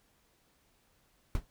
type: noise with exponential decay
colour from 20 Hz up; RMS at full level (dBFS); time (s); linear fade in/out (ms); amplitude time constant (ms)
brown; -25; 1.35-1.46; 1; 22
effects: pink hiss -70 dBFS RMS until 1.5 s